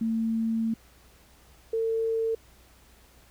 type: tone pair in turn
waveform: sine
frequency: 225.2 / 450.4 Hz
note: A3 / A4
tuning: +40 / +40 cents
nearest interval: octave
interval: 1200 cents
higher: second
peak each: -24 dBFS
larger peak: neither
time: 0.01-0.74 / 1.73-2.35 s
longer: first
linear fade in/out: 5 ms
effects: added 60 Hz sine -58 dBFS peak until 3.3 s + pink hiss -58 dBFS RMS until 3.3 s